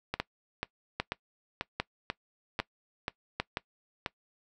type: two click trains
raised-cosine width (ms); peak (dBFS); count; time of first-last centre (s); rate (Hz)
0.3; -13 / -15; 5 / 9; 0.2-3.4 / 0.14-4.062; 1.25 / 2.04
effects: noise-tail reverb RT60 0.1 s tail -21 dB re dry